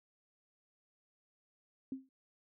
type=tone with exponential decay; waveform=sine; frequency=264.8 Hz; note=C4; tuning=21 cents sharp; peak=-34 dBFS; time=1.92-2.09 s; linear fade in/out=2 ms; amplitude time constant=36 ms; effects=none